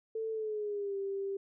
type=tone with pitch glide; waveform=sine; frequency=444.1 to 393.4 Hz; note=A4 to G4; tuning=+16 to +6 cents; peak=-33 dBFS; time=0.15-1.37 s; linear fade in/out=5 ms; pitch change=-210 cents; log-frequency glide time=0.31-0.97 s; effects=none